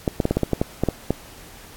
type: clicks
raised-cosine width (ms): 2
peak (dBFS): -5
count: 11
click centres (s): 0.078 / 0.202 / 0.254 / 0.31 / 0.37 / 0.433 / 0.533 / 0.615 / 0.836 / 0.887 / 1.106
effects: pink hiss -44 dBFS RMS until 1.76 s + AAC 64 kbps